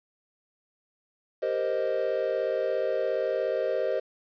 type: chord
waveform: triangle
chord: C minor seventh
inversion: second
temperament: equal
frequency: 392 / 466.2 / 523.3 / 622.3 Hz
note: G4 / Bb4 / C5 / Eb5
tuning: 0 / 0 / 0 / 0 cents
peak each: -31 / -30 / -27 / -28 dBFS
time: 1.42-4 s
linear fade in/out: 10 ms
effects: resampled to 11025 Hz + 9-bit